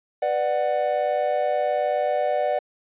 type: chord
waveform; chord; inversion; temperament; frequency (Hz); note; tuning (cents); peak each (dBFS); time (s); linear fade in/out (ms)
triangle; B minor; none; just; 493.9 / 592.7 / 740.8; B4 / D5 / F#5; 0 / +16 / +2; -26 / -21 / -23; 0.22-2.59; 5
effects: resampled to 8000 Hz